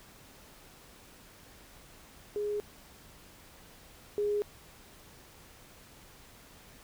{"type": "tone pair in turn", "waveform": "sine", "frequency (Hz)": [415.3, 413.8], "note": ["G#4", "G#4"], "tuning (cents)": [0, -6], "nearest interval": "unison", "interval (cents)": 6, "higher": "first", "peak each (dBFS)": [-30, -27], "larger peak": "second", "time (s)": [[2.36, 2.6], [4.18, 4.42]], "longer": "neither", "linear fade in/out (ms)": 0, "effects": ["pink hiss -55 dBFS RMS until 6.83 s"]}